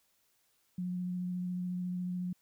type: tone with vibrato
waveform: sine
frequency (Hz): 180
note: F#3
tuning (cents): -47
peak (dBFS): -33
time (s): 0.78-2.33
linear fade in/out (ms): 5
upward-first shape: sine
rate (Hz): 14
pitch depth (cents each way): 12
effects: white hiss -73 dBFS RMS until 2.41 s